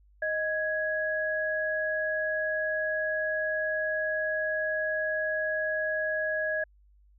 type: tone pair together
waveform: sine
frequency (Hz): 624 / 1664.9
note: D#5 / G#6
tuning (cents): +5 / +4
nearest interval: octave + perfect fourth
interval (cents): 1699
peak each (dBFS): -30 / -29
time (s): 0.22-6.64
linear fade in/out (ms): 5
effects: added 50 Hz sine -57 dBFS peak until 7.18 s